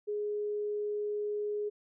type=tone; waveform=sine; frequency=416.7 Hz; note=G#4; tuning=6 cents sharp; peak=-31 dBFS; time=0.07-1.7 s; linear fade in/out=20 ms; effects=none